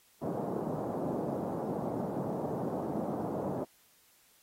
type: band-pass noise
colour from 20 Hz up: pink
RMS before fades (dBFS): -35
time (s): 0.21-3.65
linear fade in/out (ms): 20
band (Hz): 150 to 790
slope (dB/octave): 24
effects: white hiss -65 dBFS RMS until 4.42 s + AAC 48 kbps